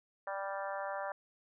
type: harmonic tone with a mistuned harmonic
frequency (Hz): 196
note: G3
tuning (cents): 0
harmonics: 3 / 4 / 5 / 6 / 7 / 8 / 9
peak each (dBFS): -40 / -42 / -44 / -46 / -47 / -48 / -49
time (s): 0.27-1.12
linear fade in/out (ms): 2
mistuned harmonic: 7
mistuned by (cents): +17
effects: none